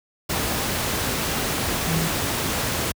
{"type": "tone in noise", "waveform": "sine", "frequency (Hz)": 163.6, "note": "E3", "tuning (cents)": -13, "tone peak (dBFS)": -22, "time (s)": [1.87, 2.08], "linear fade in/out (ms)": 10, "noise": "pink", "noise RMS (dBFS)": -24, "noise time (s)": [0.29, 2.92], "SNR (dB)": -1, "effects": ["high-pass 60 Hz 12 dB/octave"]}